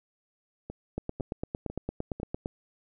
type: two click trains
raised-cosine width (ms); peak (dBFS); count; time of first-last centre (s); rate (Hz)
2; -18 / -24; 14 / 4; 0.98-2.459 / 0.7-2.2; 8.79 / 2
effects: none